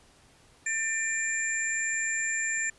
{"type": "tone cluster", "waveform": "sine", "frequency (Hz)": [1789, 2377, 7270], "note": ["A6", "D7", "A#8"], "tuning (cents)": [28, 20, -44], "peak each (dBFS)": [-30, -34, -31], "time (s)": [0.66, 2.7], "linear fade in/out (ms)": 5, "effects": ["pink hiss -59 dBFS RMS until 2.78 s", "resampled to 24000 Hz"]}